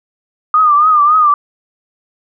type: tone with vibrato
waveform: sine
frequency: 1214 Hz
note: D#6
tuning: 43 cents flat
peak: -6 dBFS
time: 0.54-1.34 s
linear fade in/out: 2 ms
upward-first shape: triangle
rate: 3.6 Hz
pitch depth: 95 cents each way
effects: none

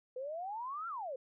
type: exponential two-way sweep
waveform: sine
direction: up then down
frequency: 493.9 to 1396.9 to 493.9 Hz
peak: -38 dBFS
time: 0.16-1.16 s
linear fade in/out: 5 ms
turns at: 0.88 s
effects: none

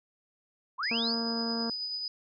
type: linear sweep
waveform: sine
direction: up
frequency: 924 to 5120 Hz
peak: -30 dBFS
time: 0.78-1.16 s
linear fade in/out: 20 ms
type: tone with tremolo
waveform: sine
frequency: 4978 Hz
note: D#8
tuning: in tune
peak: -31 dBFS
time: 0.83-2.08 s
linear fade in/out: 2 ms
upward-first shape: triangle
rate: 9.2 Hz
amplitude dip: 35%
type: harmonic tone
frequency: 230.2 Hz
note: A#3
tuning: 22 cents flat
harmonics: 1 / 2 / 3 / 4 / 5 / 6 / 7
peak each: -32 / -38 / -42 / -44 / -46 / -48 / -49 dBFS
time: 0.91-1.7 s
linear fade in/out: 2 ms
effects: none

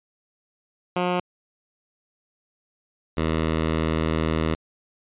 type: tone pair in turn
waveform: 10% pulse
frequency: 179.1 / 79.78 Hz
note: F3 / D#2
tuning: +44 / +44 cents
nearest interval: octave + major second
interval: 1400 cents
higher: first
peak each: -13 dBFS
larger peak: neither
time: 0.96-1.2 / 3.17-4.55 s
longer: second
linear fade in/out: 5 ms
effects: resampled to 8000 Hz

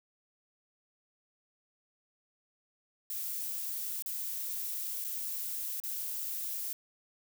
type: noise with dropouts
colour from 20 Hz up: violet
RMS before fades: -37 dBFS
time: 3.1-6.73 s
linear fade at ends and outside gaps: 1 ms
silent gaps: 4.023-4.06 / 5.042-5.047 / 5.801-5.837 s
effects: none

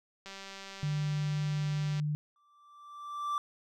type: click train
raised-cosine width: 0.2 ms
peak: -28 dBFS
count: 340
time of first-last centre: 0.26-1.998 s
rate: 195 Hz
type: tone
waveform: sine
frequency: 149.8 Hz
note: D3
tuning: 35 cents sharp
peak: -29 dBFS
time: 0.83-2.15 s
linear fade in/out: 0 ms
type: tone with exponential growth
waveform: triangle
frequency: 1171 Hz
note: D6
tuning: 5 cents flat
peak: -26 dBFS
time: 2.36-3.38 s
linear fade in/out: 1 ms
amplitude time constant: 220 ms
effects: none

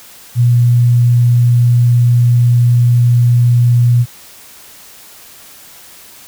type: tone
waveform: sine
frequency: 120.7 Hz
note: B2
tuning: 39 cents flat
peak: -6 dBFS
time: 0.35-4.06 s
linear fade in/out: 50 ms
effects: white hiss -38 dBFS RMS until 6.27 s

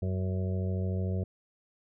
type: harmonic tone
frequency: 93.4 Hz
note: F#2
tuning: 17 cents sharp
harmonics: 1 / 2 / 4 / 5 / 6 / 7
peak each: -29 / -35 / -41 / -43 / -45 / -46 dBFS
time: 0.02-1.24 s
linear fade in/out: 5 ms
effects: none

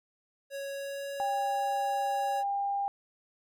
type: tone with pitch glide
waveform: square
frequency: 554.4 to 558.9 Hz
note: C#5 to C#5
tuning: 0 to +14 cents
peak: -36 dBFS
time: 0.5-2.44 s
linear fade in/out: 50 ms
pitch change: +14 cents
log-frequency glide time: 0.72-1.09 s
type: tone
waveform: sine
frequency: 800 Hz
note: G5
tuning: 35 cents sharp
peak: -28 dBFS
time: 1.2-2.88 s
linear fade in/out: 0 ms
effects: none

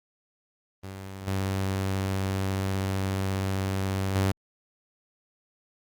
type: tone with level steps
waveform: sawtooth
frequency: 96.3 Hz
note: G2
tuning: 30 cents flat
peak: -32 / -22 / -18 dBFS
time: 0.83-4.32 s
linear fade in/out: 10 ms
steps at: 1.27 / 4.15 s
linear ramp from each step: 5 ms
effects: Opus 24 kbps

